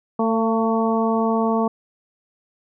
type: harmonic tone with a mistuned harmonic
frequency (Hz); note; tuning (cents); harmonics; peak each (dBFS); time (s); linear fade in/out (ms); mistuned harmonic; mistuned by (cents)
224.1; A3; +32; 1 / 2 / 3 / 4 / 5; -20 / -23 / -25 / -26 / -27; 0.19-1.68; 5; 3; +23
effects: none